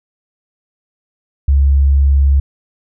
sine tone, 69.3 Hz, C#2, in tune, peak -7 dBFS, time 1.48-2.4 s, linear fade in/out 5 ms, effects none

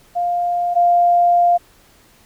sine tone pair in turn, 702 / 699.1 Hz, F5 / F5, +9 / +2 cents, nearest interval unison, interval 7 cents, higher first, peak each -16 / -10 dBFS, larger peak second, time 0.15-0.75 / 0.75-1.58 s, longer second, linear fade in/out 20 ms, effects pink hiss -51 dBFS RMS until 2.25 s

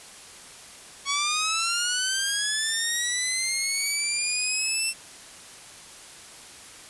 10% pulse linear sweep, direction up, 1108.7 to 2699 Hz, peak -15 dBFS, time 1.05-4.94 s, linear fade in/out 50 ms, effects white hiss -45 dBFS RMS until 6.89 s + resampled to 24000 Hz

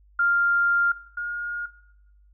sine tone pair in turn, 1396.9 / 1426.3 Hz, F6 / F6, 0 / +36 cents, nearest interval unison, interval 36 cents, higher second, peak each -18 / -26 dBFS, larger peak first, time 0.19-0.92 / 1.17-1.66 s, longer first, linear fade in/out 5 ms, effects noise-tail reverb RT60 0.9 s tail -19 dB re dry + added 50 Hz sine -53 dBFS peak until 2.33 s

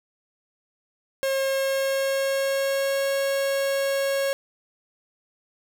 45% pulse tone with pitch glide, 539 to 549.1 Hz, C#5 to C#5, -49 to -17 cents, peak -22 dBFS, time 1.23-4.33 s, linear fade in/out 0 ms, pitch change +32 cents, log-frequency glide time 1.45-3.09 s, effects none

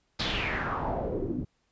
pink noise with low-pass filter sweep, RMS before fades -31 dBFS, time 0.19-1.45 s, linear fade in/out 10 ms, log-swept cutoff 4400 to 220 Hz, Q 3.9, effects pink hiss -73 dBFS RMS until 1.71 s + resampled to 16000 Hz

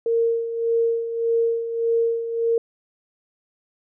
sine tone with tremolo, 461.1 Hz, A#4, 19 cents flat, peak -16 dBFS, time 0.06-2.58 s, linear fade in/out 2 ms, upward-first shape sine, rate 1.7 Hz, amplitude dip 65%, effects none

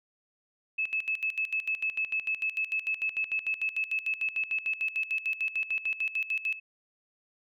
sine tone with tremolo, 2600 Hz, E7, 24 cents flat, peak -26 dBFS, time 0.78-6.6 s, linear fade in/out 10 ms, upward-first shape square, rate 6.7 Hz, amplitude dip 80%, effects none

